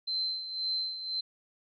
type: tone with tremolo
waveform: sine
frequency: 4093 Hz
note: C8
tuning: 39 cents flat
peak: -28 dBFS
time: 0.07-1.21 s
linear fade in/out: 10 ms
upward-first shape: sine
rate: 1.9 Hz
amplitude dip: 65%
effects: none